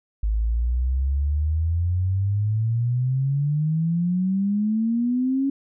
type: exponential sweep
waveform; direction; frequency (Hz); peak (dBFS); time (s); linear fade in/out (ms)
sine; up; 51.91 to 277.5; -19; 0.23-5.5; 5
effects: none